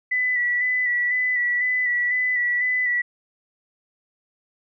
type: tone with vibrato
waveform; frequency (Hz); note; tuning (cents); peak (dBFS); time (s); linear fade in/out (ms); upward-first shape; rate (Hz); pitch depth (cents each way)
sine; 1975.5; B6; 0; -19; 0.11-3.02; 10; square; 2; 23
effects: none